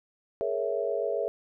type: chord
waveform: sine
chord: A# half-diminished seventh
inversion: third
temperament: equal with one note detuned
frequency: 418.7 / 466.2 / 554.4 / 659.3 Hz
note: G#4 / A#4 / C#5 / E5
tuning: +14 / 0 / 0 / 0 cents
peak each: -32 dBFS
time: 0.41-1.28 s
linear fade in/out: 0 ms
effects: none